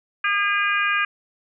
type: harmonic tone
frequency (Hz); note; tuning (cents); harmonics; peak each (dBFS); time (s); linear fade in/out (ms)
405.7; G#4; -41; 3 / 4 / 5 / 6 / 7; -24 / -22 / -30 / -24 / -32; 0.24-1.05; 5
effects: none